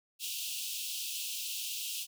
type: high-pass noise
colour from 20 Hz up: pink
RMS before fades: -38 dBFS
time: 0.19-2.07 s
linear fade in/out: 50 ms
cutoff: 2600 Hz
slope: 96 dB/octave
effects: none